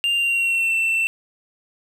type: tone with pitch glide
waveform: triangle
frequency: 2794 to 2683 Hz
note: F7 to E7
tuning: 0 to +30 cents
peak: -16 dBFS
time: 0.04-1.07 s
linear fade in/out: 0 ms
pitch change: -70 cents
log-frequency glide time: 0.14-0.75 s
effects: none